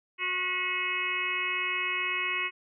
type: harmonic tone with a mistuned harmonic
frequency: 364.2 Hz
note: F#4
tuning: 27 cents flat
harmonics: 1 / 3 / 4 / 5 / 6 / 7 / 8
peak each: -43 / -36 / -43 / -36 / -32 / -32 / -38 dBFS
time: 0.18-2.51 s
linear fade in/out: 50 ms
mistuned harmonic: 5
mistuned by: +93 cents
effects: none